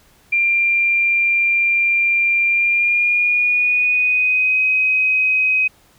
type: tone with pitch glide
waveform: sine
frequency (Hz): 2382 to 2524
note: D7 to D#7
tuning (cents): +24 to +24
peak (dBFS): -13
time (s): 0.32-5.68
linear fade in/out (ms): 10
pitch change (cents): +100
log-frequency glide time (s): 2.47-4.62
effects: pink hiss -53 dBFS RMS until 5.98 s